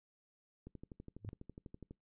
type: click train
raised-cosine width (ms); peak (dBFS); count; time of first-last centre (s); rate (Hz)
3; -36; 16; 0.67-1.91; 12.1
type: tone with exponential growth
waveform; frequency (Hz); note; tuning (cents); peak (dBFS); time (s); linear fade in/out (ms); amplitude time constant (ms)
sine; 103.83; G#2; 0; -36; 1.19-1.29; 0; 21
effects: noise-tail reverb RT60 0.2 s tail -26 dB re dry + resampled to 8000 Hz